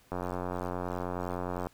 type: click train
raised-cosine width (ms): 1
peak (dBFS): -20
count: 140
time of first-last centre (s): 0.12-1.67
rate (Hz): 89.7
effects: pink hiss -62 dBFS RMS until 1.73 s